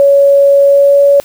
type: tone with pitch glide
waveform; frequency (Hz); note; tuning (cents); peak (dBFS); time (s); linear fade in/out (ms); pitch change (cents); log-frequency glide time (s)
sine; 560 to 564.5; C#5 to C#5; +18 to +31; -3; 0-1.2; 0; +13; 0.65-1.02
effects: white hiss -39 dBFS RMS until 1.24 s